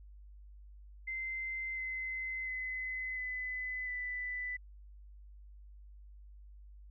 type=tone with pitch steps; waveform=sine; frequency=2075 / 2054 / 2032 / 2011 / 1990.5 Hz; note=C7 / C7 / B6 / B6 / B6; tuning=-15 / -33 / +49 / +31 / +13 cents; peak=-36 dBFS; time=1.07-4.57 s; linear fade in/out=10 ms; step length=700 ms; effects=added 50 Hz sine -51 dBFS peak until 6.9 s